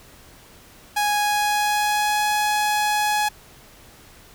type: tone with pitch glide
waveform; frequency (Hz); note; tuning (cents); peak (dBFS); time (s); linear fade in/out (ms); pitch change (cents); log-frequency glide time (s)
sawtooth; 830 to 840.1; G#5 to G#5; -1 to +20; -15; 0.96-3.29; 10; +21; 1.19-2.26
effects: pink hiss -48 dBFS RMS until 4.34 s